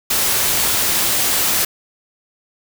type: noise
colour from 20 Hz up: white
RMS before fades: -17 dBFS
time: 0.1-1.65 s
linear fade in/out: 5 ms
effects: none